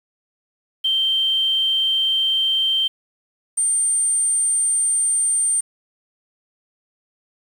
sine tone pair in turn, 3136 / 8870 Hz, G7 / C#9, 0 / 0 cents, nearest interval octave + tritone, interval 1800 cents, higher second, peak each -16 dBFS, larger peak neither, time 0.84-2.88 / 3.57-5.61 s, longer neither, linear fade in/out 10 ms, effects 7-bit

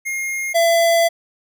square tone pair in turn, 2135 / 672.5 Hz, C7 / E5, +34 / +34 cents, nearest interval octave + minor sixth, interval 2000 cents, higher first, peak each -22 / -13 dBFS, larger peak second, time 0.05-0.54 / 0.54-1.09 s, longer second, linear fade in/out 20 ms, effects none

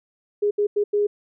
sine tone bursts at uneven times, 412.7 Hz, G#4, 11 cents flat, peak -17 dBFS, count 4, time 0.42-0.51 / 0.58-0.67 / 0.76-0.84 / 0.93-1.07 s, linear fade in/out 10 ms, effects none

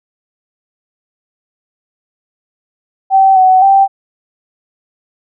sine tone with pitch steps, 772 / 749 / 782 Hz, G5 / F#5 / G5, -27 / +21 / -4 cents, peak -4 dBFS, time 3.1-3.88 s, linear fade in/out 50 ms, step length 260 ms, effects none

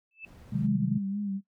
sine tone with exponential growth, 2632 Hz, E7, 3 cents flat, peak -36 dBFS, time 0.11-0.25 s, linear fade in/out 2 ms, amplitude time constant 29 ms
brown noise, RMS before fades -46 dBFS, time 0.23-0.69 s, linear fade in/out 50 ms
sine chord, Ab dominant seventh, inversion first, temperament equal with one note detuned, 130.81 / 155.56 / 185.64 / 207.7 Hz, C3 / Eb3 / Gb3 / Ab3, 0 / 0 / +6 / 0 cents, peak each -31 dBFS, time 0.52-0.98 s, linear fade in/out 10 ms
sine tone with vibrato, 200.5 Hz, G3, 39 cents sharp, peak -29 dBFS, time 0.61-1.41 s, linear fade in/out 50 ms, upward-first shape sine, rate 3.8 Hz, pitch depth 57 cents each way
effects noise-tail reverb RT60 0.1 s tail -17 dB re dry + high-pass 60 Hz 12 dB/octave

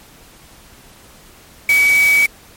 sine tone in noise, 2273 Hz, C#7, 43 cents sharp, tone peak -9 dBFS, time 1.69-2.26 s, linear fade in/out 2 ms, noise white, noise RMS -24 dBFS, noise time 1.69-2.26 s, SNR +12 dB, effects pink hiss -44 dBFS RMS until 2.56 s + MP3 64 kbps

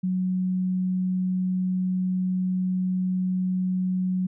sine tone, 184.5 Hz, F#3, 5 cents flat, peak -22 dBFS, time 0.03-4.27 s, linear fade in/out 10 ms, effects none

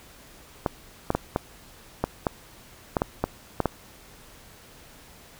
clicks, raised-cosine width 1 ms, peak -8 dBFS, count 11, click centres 0.662 / 1.104 / 1.15 / 1.361 / 2.04 / 2.268 / 2.968 / 3.019 / 3.24 / 3.603 / 3.657 s, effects pink hiss -50 dBFS RMS until 5.39 s

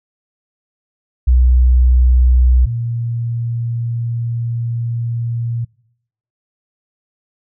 sine tone pair in turn, 62.3 / 117.37 Hz, B1 / A#2, +16 / +12 cents, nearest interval major seventh, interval 1096 cents, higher second, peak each -7 / -17 dBFS, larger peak first, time 1.27-2.66 / 2.66-5.65 s, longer second, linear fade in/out 10 ms, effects noise-tail reverb RT60 0.8 s tail -25 dB re dry

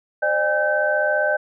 sine tone cluster, 528 / 603 / 811 / 1541 Hz, C5 / D5 / G#5 / G6, +16 / +46 / -41 / -30 cents, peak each -28 / -20 / -27 / -21 dBFS, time 0.22-1.37 s, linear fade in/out 10 ms, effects none

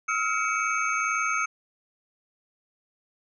sine tone cluster, 1284 / 1386 / 2259 / 2588 / 6360 Hz, E6 / F6 / C#7 / E7 / G8, -46 / -14 / +32 / -32 / +24 cents, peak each -28 / -29 / -29 / -36 / -35 dBFS, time 0.08-1.46 s, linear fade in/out 10 ms, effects none

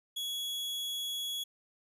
40% pulse tone, 3355 Hz, G#7, 17 cents sharp, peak -33 dBFS, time 0.16-1.44 s, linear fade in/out 10 ms, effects none

